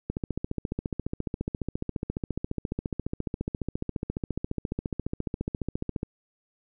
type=click train; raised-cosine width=3 ms; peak=-16 dBFS; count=87; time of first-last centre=0.1-6.031 s; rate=14.5 Hz; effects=none